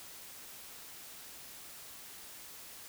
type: silence
effects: white hiss -50 dBFS RMS until 2.88 s